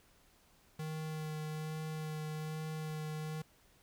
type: tone with vibrato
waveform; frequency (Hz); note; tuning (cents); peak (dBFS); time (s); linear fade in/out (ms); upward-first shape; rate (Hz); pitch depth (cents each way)
square; 155.56; D#3; 0; -39; 0.79-3.42; 5; sine; 1.2; 13
effects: pink hiss -67 dBFS RMS until 3.82 s